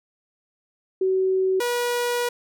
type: tone pair in turn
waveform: sine / sawtooth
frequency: 377.6 / 483.5 Hz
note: F#4 / B4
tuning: +35 / -37 cents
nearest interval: major third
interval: 428 cents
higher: second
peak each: -18 dBFS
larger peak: neither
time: 1.01-1.6 / 1.6-2.29 s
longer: second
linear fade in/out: 5 ms
effects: none